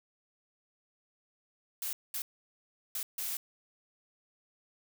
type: noise bursts at uneven times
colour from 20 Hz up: blue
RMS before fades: -36 dBFS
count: 4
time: 1.82-1.93 / 2.14-2.22 / 2.95-3.03 / 3.18-3.37 s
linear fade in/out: 2 ms
effects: none